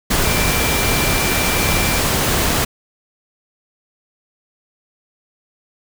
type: tone in noise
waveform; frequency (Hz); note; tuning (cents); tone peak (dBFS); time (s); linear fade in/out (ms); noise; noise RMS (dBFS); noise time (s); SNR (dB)
sine; 2356; D7; +5; -24; 0.24-1.99; 10; pink; -17; 0.1-2.65; -10
effects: none